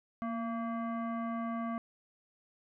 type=tone with frequency modulation; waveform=sine; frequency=233.1 Hz; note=A#3; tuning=in tune; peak=-33 dBFS; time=0.22-1.78 s; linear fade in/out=0 ms; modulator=914 Hz; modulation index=0.92; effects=none